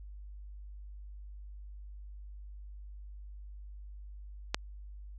click, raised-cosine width 0.2 ms, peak -11 dBFS, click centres 4.545 s, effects added 50 Hz sine -44 dBFS peak until 5.18 s

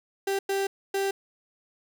35% pulse tone bursts at uneven times, 392 Hz, G4, in tune, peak -23 dBFS, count 3, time 0.27-0.39 / 0.49-0.67 / 0.94-1.11 s, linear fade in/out 5 ms, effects none

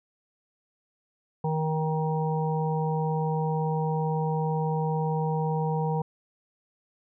harmonic tone, 157.3 Hz, D#3, 19 cents sharp, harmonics 1 / 3 / 5 / 6, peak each -26 / -31 / -33 / -34 dBFS, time 1.44-6.02 s, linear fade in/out 5 ms, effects none

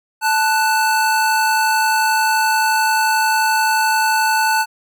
square tone pair together, 880 / 1483.8 Hz, A5 / F#6, 0 / +4 cents, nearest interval major sixth, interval 904 cents, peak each -16 / -19 dBFS, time 0.21-4.66 s, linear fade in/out 50 ms, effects none

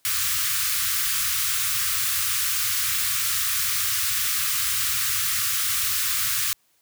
white band-stop noise, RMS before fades -24 dBFS, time 0.05-6.53 s, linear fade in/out 0 ms, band 130 to 1100 Hz, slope 96 dB/octave, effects white hiss -65 dBFS RMS until 6.81 s + high-pass 60 Hz 12 dB/octave

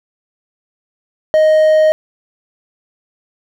triangle tone, 623 Hz, D#5, 2 cents sharp, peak -5 dBFS, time 1.34-1.92 s, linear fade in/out 0 ms, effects none

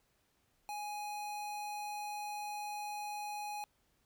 square tone, 832 Hz, G#5, 3 cents sharp, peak -40 dBFS, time 0.69-3.64 s, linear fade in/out 0 ms, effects pink hiss -75 dBFS RMS until 4.05 s

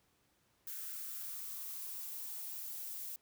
violet noise with high-pass filter sweep, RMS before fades -44 dBFS, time 0.67-3.16 s, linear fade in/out 2 ms, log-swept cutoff 1500 to 630 Hz, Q 4.1, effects pink hiss -74 dBFS RMS until 3.21 s + high-pass 60 Hz 12 dB/octave

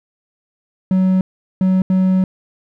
triangle tone bursts at uneven times, 187.1 Hz, F#3, 20 cents sharp, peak -9 dBFS, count 3, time 0.91-1.21 / 1.61-1.82 / 1.9-2.24 s, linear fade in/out 2 ms, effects none

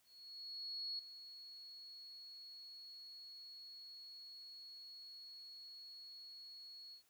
sine tone with ADSR envelope, 4344 Hz, C#8, 36 cents flat, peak -40 dBFS, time 0.04-7.03 s, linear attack 950 ms, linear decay 3 ms, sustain -12 dB, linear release 98 ms, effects white hiss -75 dBFS RMS until 7.09 s

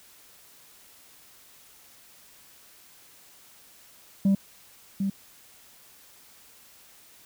sine tone with echo, 196 Hz, G3, in tune, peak -15 dBFS, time 4.25-4.35 s, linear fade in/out 5 ms, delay 750 ms, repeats 1, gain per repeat -8 dB, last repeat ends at 5.1 s, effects tanh soft clip ceiling -17 dBFS + white hiss -54 dBFS RMS until 7.25 s

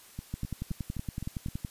two click trains, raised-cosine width 5 ms, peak -24 / -21 dBFS, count 6 / 15, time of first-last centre 0.19-1.485 / 0.34-1.648 s, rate 3.86 / 10.7 Hz, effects white hiss -54 dBFS RMS until 1.7 s + resampled to 32000 Hz

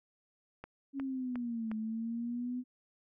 click train, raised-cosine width 0.5 ms, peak -29 dBFS, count 4, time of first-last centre 0.64-1.715 s, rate 2.79 Hz
sine linear two-way sweep, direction down then up, 277.2 to 216.8 to 252 Hz, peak -34 dBFS, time 0.93-2.64 s, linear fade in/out 50 ms, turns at 1.75 s
effects none

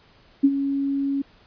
sine tone with ADSR envelope, 277.1 Hz, C#4, 1 cent flat, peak -10 dBFS, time 0.43-1.22 s, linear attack 15 ms, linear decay 52 ms, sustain -11 dB, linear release 6 ms, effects pink hiss -55 dBFS RMS until 1.46 s + resampled to 11025 Hz

